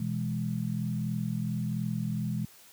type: chord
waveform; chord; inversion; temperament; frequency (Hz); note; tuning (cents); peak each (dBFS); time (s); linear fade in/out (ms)
sine; E major; second; equal; 123.47 / 164.81 / 207.7; B2 / E3 / G#3; 0 / 0 / 0; -33; 0-2.45; 5
effects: white hiss -55 dBFS RMS until 2.72 s + high-pass 60 Hz 12 dB/octave